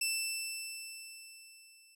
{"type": "tone with level ramp", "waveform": "15% pulse", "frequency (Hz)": 2661, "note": "E7", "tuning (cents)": 16, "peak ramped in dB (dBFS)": [-23, -53], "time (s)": [0.01, 1.95], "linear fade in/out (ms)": 5, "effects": []}